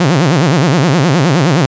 sawtooth tone with vibrato, 154 Hz, D#3, 17 cents flat, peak -4 dBFS, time 0-1.66 s, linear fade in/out 5 ms, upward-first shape sine, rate 9.6 Hz, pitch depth 300 cents each way, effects resampled to 16000 Hz

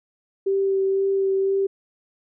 sine tone with vibrato, 388.7 Hz, G4, 15 cents flat, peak -18 dBFS, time 0.46-1.67 s, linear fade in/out 10 ms, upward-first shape sine, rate 2 Hz, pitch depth 12 cents each way, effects none

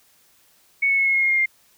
sine tone with pitch steps, 2217 / 2202 / 2186 / 2171 / 2156 / 2141 / 2127 / 2112 Hz, C#7 / C#7 / C#7 / C#7 / C#7 / C7 / C7 / C7, 0 / -12 / -25 / -37 / -49 / +39 / +28 / +16 cents, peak -16 dBFS, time 0.82-1.46 s, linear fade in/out 10 ms, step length 80 ms, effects white hiss -58 dBFS RMS until 1.77 s

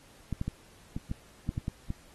clicks, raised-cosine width 5 ms, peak -19 dBFS, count 9, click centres 0.327 / 0.414 / 0.48 / 0.965 / 1.114 / 1.491 / 1.579 / 1.681 / 1.904 s, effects pink hiss -58 dBFS RMS until 2.14 s + AAC 32 kbps

